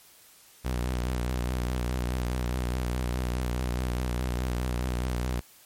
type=tone with vibrato; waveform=sawtooth; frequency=61.74 Hz; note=B1; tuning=in tune; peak=-23 dBFS; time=0.64-5.41 s; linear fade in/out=20 ms; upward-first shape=triangle; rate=4.8 Hz; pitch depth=69 cents each way; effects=white hiss -55 dBFS RMS until 5.65 s + MP3 64 kbps